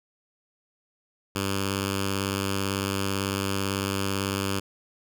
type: tone with notch filter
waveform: 5% pulse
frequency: 98 Hz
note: G2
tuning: in tune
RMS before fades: -28 dBFS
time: 1.35-4.6 s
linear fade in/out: 10 ms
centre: 730 Hz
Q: 0.86
effects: none